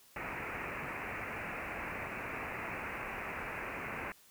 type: low-pass noise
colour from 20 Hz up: white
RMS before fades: -41 dBFS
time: 0.16-4.12 s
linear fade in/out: 2 ms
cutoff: 2600 Hz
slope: 96 dB/octave
effects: white hiss -62 dBFS RMS until 4.3 s